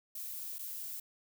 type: noise with dropouts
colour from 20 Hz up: violet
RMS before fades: -42 dBFS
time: 0.15-1 s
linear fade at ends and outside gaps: 5 ms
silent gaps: 0.585-0.59 s
effects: none